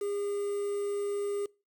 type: tone with quantisation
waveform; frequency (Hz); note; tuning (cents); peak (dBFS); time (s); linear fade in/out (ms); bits
triangle; 405.8; G#4; -40; -28; 0.01-1.46; 5; 8
effects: noise-tail reverb RT60 0.3 s tail -24 dB re dry